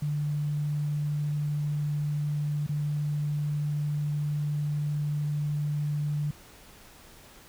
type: tone with dropouts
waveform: sine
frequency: 147.8 Hz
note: D3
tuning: 11 cents sharp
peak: -26 dBFS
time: 0.02-6.31 s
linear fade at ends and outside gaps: 5 ms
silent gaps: 2.666-2.691 s
effects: pink hiss -52 dBFS RMS until 7.48 s